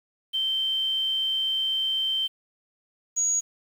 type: tone pair in turn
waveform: sine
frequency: 3116 / 6706 Hz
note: G7 / G#8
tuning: -11 / +16 cents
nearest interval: octave + minor second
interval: 1327 cents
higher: second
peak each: -23 / -21 dBFS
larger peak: second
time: 0.33-2.28 / 3.16-3.41 s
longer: first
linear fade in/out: 20 ms
effects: 8-bit